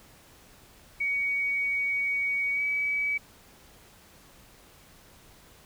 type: tone with pitch glide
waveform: sine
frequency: 2247 to 2282 Hz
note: C#7 to C#7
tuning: +23 to +50 cents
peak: -25 dBFS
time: 1-3.18 s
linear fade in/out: 10 ms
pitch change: +27 cents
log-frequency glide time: 2.53-2.62 s
effects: pink hiss -55 dBFS RMS until 5.65 s